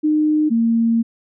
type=tone pair in turn; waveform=sine; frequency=305.3 / 229.5 Hz; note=D#4 / A#3; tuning=-33 / -27 cents; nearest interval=perfect fourth; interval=494 cents; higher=first; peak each=-13 dBFS; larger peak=neither; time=0.03-0.5 / 0.5-1.03 s; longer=second; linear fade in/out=20 ms; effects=none